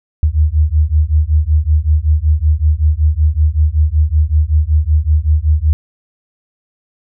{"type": "beating tone pair", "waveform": "sine", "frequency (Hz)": [74.2, 79.5], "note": ["D2", "D#2"], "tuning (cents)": [18, 38], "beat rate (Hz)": 5.3, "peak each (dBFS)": -12, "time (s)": [0.23, 5.73], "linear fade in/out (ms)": 0, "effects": []}